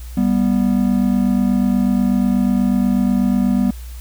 triangle tone pair together, 196 / 244.2 Hz, G3 / B3, 0 / -19 cents, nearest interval major third, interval 381 cents, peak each -14 dBFS, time 0.17-3.71 s, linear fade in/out 5 ms, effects added 60 Hz sine -29 dBFS peak until 4 s + white hiss -44 dBFS RMS until 4 s

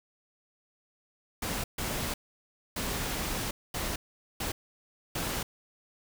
pink noise bursts at uneven times, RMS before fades -33 dBFS, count 6, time 1.42-1.64 / 1.78-2.14 / 2.76-3.51 / 3.74-3.96 / 4.4-4.52 / 5.15-5.43 s, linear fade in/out 5 ms, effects none

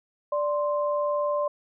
sine tone pair together, 587.3 / 1046.4 Hz, D5 / C6, 0 / 0 cents, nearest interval minor seventh, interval 1000 cents, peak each -24 / -29 dBFS, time 0.32-1.48 s, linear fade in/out 5 ms, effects none

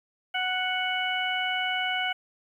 harmonic tone, 740 Hz, F#5, in tune, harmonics 1 / 2 / 3 / 4, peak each -31 / -31 / -31 / -31 dBFS, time 0.34-2.13 s, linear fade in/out 10 ms, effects 10-bit

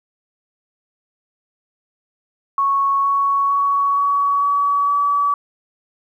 sine tone with pitch steps, 1106 / 1113.7 / 1121.4 / 1129.2 / 1137.1 / 1145 Hz, C#6 / C#6 / C#6 / C#6 / C#6 / D6, -4 / +8 / +20 / +32 / +44 / -44 cents, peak -14 dBFS, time 2.58-5.34 s, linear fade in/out 2 ms, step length 460 ms, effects 9-bit

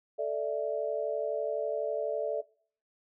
sine chord, A suspended fourth, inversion none, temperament equal, 440 / 587.3 / 659.3 Hz, A4 / D5 / E5, 0 / 0 / 0 cents, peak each -34 / -32 / -34 dBFS, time 0.18-2.42 s, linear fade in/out 20 ms, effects noise-tail reverb RT60 0.5 s tail -22 dB re dry

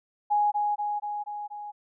sine tone with echo, 830.6 Hz, G#5, in tune, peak -20 dBFS, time 0.3-0.52 s, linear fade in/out 20 ms, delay 240 ms, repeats 5, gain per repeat -3 dB, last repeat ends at 1.72 s, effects none

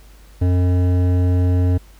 triangle tone with hard clipping, 90 Hz, F#2, 47 cents flat, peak -15 dBFS, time 0.41-1.78 s, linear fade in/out 10 ms, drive 16 dB, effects added 50 Hz sine -42 dBFS peak until 1.99 s + pink hiss -51 dBFS RMS until 1.99 s

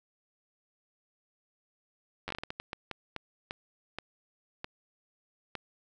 slowing click train, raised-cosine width 0.3 ms, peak -20 dBFS, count 16, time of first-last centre 2.28-5.553 s, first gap 10 ms, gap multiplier 1.38, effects none

